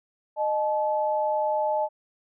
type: tone pair together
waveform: sine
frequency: 614 / 862.8 Hz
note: D#5 / A5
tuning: -23 / -34 cents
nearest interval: tritone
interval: 589 cents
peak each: -25 dBFS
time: 0.36-1.89 s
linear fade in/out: 50 ms
effects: none